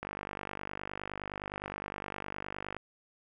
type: click train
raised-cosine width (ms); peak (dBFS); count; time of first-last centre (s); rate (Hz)
0.5; -22; 137; 0.03-2.766; 49.7
effects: none